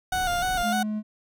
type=noise; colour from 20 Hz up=brown; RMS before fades=-36 dBFS; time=0.12-0.63 s; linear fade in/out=5 ms
type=tone with vibrato; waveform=30% pulse; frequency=722 Hz; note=F#5; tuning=43 cents flat; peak=-21 dBFS; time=0.12-0.83 s; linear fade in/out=5 ms; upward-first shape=square; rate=3.3 Hz; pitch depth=46 cents each way
type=tone; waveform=triangle; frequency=213.2 Hz; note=G#3; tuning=46 cents sharp; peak=-24 dBFS; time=0.62-1.03 s; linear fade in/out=50 ms
effects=none